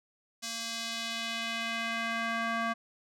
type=tone with band-pass filter sweep; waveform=square; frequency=229 Hz; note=A#3; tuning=31 cents flat; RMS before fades=-34 dBFS; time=0.42-2.74 s; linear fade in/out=20 ms; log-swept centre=5700 to 1300 Hz; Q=1.3; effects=none